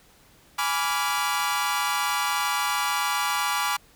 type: chord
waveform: sawtooth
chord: G# diminished seventh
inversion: none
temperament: equal with one note detuned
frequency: 830.6 / 987.8 / 1160.5 / 1396.9 Hz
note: G#5 / B5 / D6 / F6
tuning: 0 / 0 / -21 / 0 cents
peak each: -26 / -25 / -24 / -27 dBFS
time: 0.58-3.77 s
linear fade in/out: 10 ms
effects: pink hiss -56 dBFS RMS until 3.95 s